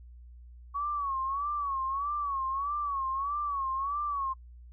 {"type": "tone with vibrato", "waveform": "sine", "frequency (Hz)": 1119, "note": "C#6", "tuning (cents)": 16, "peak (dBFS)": -29, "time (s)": [0.74, 4.34], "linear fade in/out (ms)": 20, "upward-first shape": "sine", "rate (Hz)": 1.6, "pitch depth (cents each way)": 99, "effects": ["noise-tail reverb RT60 0.1 s tail -26 dB re dry", "added 60 Hz sine -47 dBFS peak until 4.72 s"]}